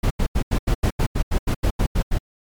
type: noise bursts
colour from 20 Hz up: brown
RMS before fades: -18 dBFS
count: 14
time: 0.03-2.186 s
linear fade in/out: 10 ms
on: 76 ms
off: 84 ms
effects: MP3 96 kbps